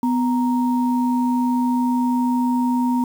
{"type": "tone pair together", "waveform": "sine", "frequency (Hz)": [248.8, 933], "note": ["B3", "A#5"], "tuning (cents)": [13, 1], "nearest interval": "octave + major seventh", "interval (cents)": 2288, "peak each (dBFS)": [-17, -24], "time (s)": [0.03, 3.04], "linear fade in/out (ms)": 2, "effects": ["7-bit"]}